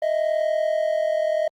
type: tone pair together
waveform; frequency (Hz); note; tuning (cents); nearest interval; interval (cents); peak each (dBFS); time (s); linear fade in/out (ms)
triangle; 622.3 / 662.9; D#5 / E5; 0 / +10; minor second; 110; -19 / -23; 0.02-1.48; 5
effects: Opus 32 kbps